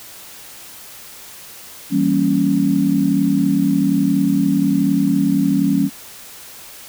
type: chord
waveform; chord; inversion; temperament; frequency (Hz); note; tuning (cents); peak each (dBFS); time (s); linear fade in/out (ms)
sine; E diminished seventh; none; equal; 164.81 / 196 / 233.1 / 277.2; E3 / G3 / Bb3 / Db4; 0 / 0 / 0 / 0; -22 / -18 / -22 / -16; 1.9-5.9; 50
effects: white hiss -38 dBFS RMS until 6.88 s